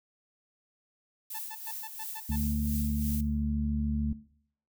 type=noise with tremolo; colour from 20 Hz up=violet; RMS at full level=-38 dBFS; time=1.3-3.21 s; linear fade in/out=5 ms; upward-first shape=sine; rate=2.9 Hz; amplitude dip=55%
type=tone bursts; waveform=sawtooth; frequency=880 Hz; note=A5; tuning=in tune; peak=-37 dBFS; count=7; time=1.34-2.364 s; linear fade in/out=10 ms; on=52 ms; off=110 ms
type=harmonic tone; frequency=73.42 Hz; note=D2; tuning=in tune; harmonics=1 / 2 / 3; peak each=-30 / -37 / -32 dBFS; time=2.29-4.13 s; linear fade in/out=5 ms
effects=noise-tail reverb RT60 0.6 s tail -17 dB re dry